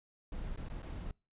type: noise with dropouts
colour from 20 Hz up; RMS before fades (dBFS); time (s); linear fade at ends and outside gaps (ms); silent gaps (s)
brown; -41; 0.32-1.11; 2; 0.561-0.574 / 0.686-0.699 / 0.821-0.828
effects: noise-tail reverb RT60 0.3 s tail -25 dB re dry + resampled to 8000 Hz